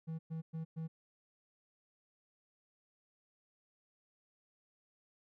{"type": "tone bursts", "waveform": "triangle", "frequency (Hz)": 161.4, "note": "E3", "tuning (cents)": -36, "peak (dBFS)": -36, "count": 4, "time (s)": [0.07, 0.88], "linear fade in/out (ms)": 20, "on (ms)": 120, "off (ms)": 110, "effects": []}